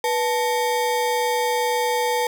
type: ring-modulated tone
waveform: square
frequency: 684 Hz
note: F5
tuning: 36 cents flat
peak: -17 dBFS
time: 0.04-2.27 s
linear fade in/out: 2 ms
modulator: 195 Hz
effects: none